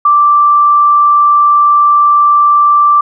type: tone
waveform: sine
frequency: 1173 Hz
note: D6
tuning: 2 cents flat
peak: -4 dBFS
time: 0.05-3.01 s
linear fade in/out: 5 ms
effects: none